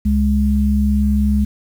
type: tone pair together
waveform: sine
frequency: 69.3 / 207.8 Hz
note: C#2 / G#3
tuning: 0 / +1 cents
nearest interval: octave + perfect fifth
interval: 1901 cents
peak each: -15 dBFS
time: 0.05-1.45 s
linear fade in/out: 10 ms
effects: 7-bit